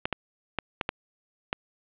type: clicks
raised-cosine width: 0.3 ms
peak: -10 dBFS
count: 6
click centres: 0.055 / 0.127 / 0.587 / 0.812 / 0.891 / 1.529 s
effects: resampled to 8000 Hz + 7-bit